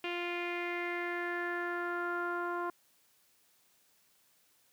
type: tone with low-pass filter sweep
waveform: sawtooth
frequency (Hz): 349.2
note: F4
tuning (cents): 0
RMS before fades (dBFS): -36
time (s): 0.04-2.7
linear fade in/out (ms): 2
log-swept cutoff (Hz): 2700 to 1200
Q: 5.2
effects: white hiss -69 dBFS RMS until 4.72 s + high-pass 80 Hz 12 dB/octave